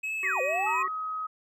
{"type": "tone with vibrato", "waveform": "triangle", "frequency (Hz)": 2550, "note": "D#7", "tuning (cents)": 42, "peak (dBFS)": -28, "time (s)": [0.03, 0.83], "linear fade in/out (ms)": 10, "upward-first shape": "sine", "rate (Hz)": 2.1, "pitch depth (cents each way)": 36}
{"type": "linear two-way sweep", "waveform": "sine", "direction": "down then up", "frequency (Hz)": [2307, 493.9, 1147], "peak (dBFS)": -27, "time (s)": [0.23, 0.88], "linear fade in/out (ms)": 20, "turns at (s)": 0.41}
{"type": "harmonic tone", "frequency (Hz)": 380.1, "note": "F#4", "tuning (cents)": 47, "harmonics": [1, 3, 5], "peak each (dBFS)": [-42, -39, -36], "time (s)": [0.23, 0.88], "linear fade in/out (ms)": 2}
{"type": "tone", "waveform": "sine", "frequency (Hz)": 1266, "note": "D#6", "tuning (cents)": 30, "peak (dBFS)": -30, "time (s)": [0.66, 1.27], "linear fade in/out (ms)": 10}
{"effects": []}